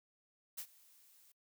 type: noise with ADSR envelope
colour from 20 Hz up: blue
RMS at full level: -42 dBFS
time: 0.57-1.32 s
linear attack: 16 ms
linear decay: 72 ms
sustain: -23 dB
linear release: 4 ms
effects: noise-tail reverb RT60 0.1 s tail -25 dB re dry